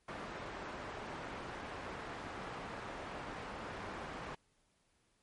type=low-pass noise; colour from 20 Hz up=white; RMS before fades=-45 dBFS; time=0.08-4.35 s; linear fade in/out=5 ms; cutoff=1300 Hz; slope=12 dB/octave; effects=pink hiss -75 dBFS RMS until 5.22 s + MP3 48 kbps